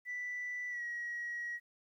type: tone with pitch glide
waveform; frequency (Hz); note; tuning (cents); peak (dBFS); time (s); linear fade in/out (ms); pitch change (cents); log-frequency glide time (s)
sine; 1975.5 to 1906; B6 to A#6; 0 to +38; -36; 0.05-1.6; 50; -62; 0.69-0.83
effects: tanh soft clip ceiling -34 dBFS + 12-bit